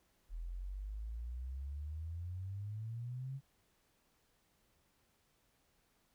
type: exponential sweep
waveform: sine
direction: up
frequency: 40.2 to 138.59 Hz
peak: -40 dBFS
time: 0.29-3.41 s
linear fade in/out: 50 ms
effects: pink hiss -75 dBFS RMS until 6.14 s